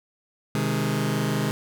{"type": "chord", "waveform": "sawtooth", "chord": "Ab major", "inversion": "first", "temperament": "just", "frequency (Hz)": [129.78, 155.74, 207.7], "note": ["C3", "Eb3", "Ab3"], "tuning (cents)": [-14, 2, 0], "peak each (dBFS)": -23, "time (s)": [0.55, 1.51], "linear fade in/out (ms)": 0, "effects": []}